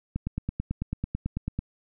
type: click train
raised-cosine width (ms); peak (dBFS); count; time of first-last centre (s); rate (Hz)
5; -16; 14; 0.16-1.59; 9.09
effects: none